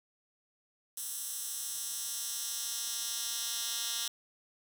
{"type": "tone with high-pass filter sweep", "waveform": "10% pulse", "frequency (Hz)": 233.1, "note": "A#3", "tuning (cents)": 0, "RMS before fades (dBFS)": -37, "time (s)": [0.97, 4.08], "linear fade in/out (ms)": 2, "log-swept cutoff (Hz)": [8700, 4100], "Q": 1.1, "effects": []}